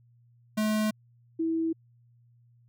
square / sine tone pair in turn, 214.8 / 326.2 Hz, A3 / E4, -41 / -18 cents, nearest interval perfect fifth, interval 723 cents, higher second, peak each -25 dBFS, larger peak neither, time 0.57-0.91 / 1.39-1.73 s, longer neither, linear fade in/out 10 ms, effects added 119 Hz sine -58 dBFS peak until 2.68 s

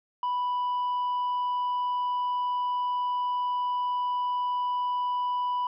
triangle tone with tanh clipping, 987.8 Hz, B5, in tune, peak -26 dBFS, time 0.23-5.67 s, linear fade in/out 2 ms, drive 7 dB, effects none

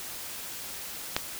click, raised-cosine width 0.2 ms, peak -7 dBFS, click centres 1.165 s, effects white hiss -39 dBFS RMS until 1.39 s

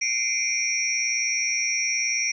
sine tone cluster, 2089 / 2290 / 2409 / 5610 / 5880 Hz, C7 / D7 / D7 / F8 / F#8, -3 / -44 / +43 / +7 / -12 cents, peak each -31 / -30 / -29 / -26 / -29 dBFS, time 0.01-2.32 s, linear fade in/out 10 ms, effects none

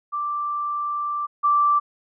sine tone pair in turn, 1175 / 1170.1 Hz, D6 / D6, +1 / -7 cents, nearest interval unison, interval 8 cents, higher first, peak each -23 / -15 dBFS, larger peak second, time 0.12-1.27 / 1.43-1.8 s, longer first, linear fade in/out 20 ms, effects none

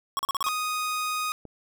square tone bursts, 1104 Hz, C#6, 7 cents flat, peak -25 dBFS, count 6, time 0.17-0.486 s, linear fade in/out 0 ms, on 21 ms, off 38 ms
sawtooth tone, 1244.5 Hz, D#6, in tune, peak -23 dBFS, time 0.44-1.32 s, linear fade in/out 0 ms
click, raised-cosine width 2 ms, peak -28 dBFS, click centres 1.453 s
effects none

